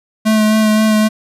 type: tone with vibrato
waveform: square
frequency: 216.1 Hz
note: A3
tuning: 31 cents flat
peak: -10 dBFS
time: 0.25-1.09 s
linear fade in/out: 20 ms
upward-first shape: sine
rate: 3.8 Hz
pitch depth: 17 cents each way
effects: resampled to 32000 Hz